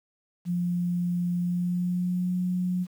sine tone with pitch glide, 175.9 to 180.85 Hz, F3 to F#3, +13 to -39 cents, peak -24 dBFS, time 0.45-2.87 s, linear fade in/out 50 ms, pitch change +48 cents, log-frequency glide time 1.39-2.34 s, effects 9-bit

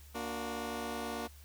15% pulse chord, Bb augmented, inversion none, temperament just, 233.1 / 291.4 / 364.2 Hz, Bb3 / D4 / F#4, 0 / -13 / -27 cents, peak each -33 / -37 / -37 dBFS, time 0.14-1.28 s, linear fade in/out 20 ms, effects added 72 Hz sine -52 dBFS peak until 1.44 s + white hiss -60 dBFS RMS until 1.44 s

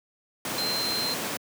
sine tone in noise, 4129 Hz, C8, 24 cents flat, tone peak -27 dBFS, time 0.58-1.14 s, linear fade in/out 2 ms, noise pink, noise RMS -30 dBFS, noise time 0.45-1.37 s, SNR 0 dB, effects high-pass 200 Hz 12 dB/octave

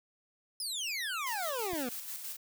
25% pulse exponential sweep, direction down, 5220 to 233.1 Hz, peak -30 dBFS, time 0.6-1.89 s, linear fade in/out 2 ms
blue noise with tremolo, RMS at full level -40 dBFS, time 1.26-2.37 s, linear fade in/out 10 ms, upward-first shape square, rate 6.1 Hz, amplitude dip 40%
click, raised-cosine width 5 ms, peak -33 dBFS, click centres 1.733 s
effects none

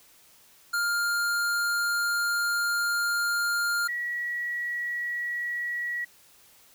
square / sine tone pair in turn, 1404 / 1925.2 Hz, F6 / B6, +9 / -45 cents, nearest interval perfect fourth, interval 546 cents, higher second, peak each -25 / -28 dBFS, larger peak first, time 0.73-3.88 / 3.88-6.05 s, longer first, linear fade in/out 10 ms, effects white hiss -57 dBFS RMS until 6.74 s

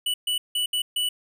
square tone bursts at uneven times, 2960 Hz, F#7, in tune, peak -23 dBFS, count 5, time 0.06-0.14 / 0.27-0.38 / 0.55-0.66 / 0.73-0.82 / 0.96-1.09 s, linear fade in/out 5 ms, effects none

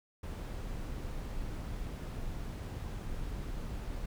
brown noise, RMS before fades -39 dBFS, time 0.23-4.06 s, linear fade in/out 5 ms, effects none

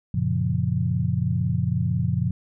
sine chord, Gb major seventh, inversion none, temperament equal, 92.5 / 116.54 / 138.59 / 174.61 Hz, Gb2 / Bb2 / Db3 / F3, 0 / 0 / 0 / 0 cents, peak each -27 / -25 / -26 / -26 dBFS, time 0.14-2.31 s, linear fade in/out 5 ms, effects none

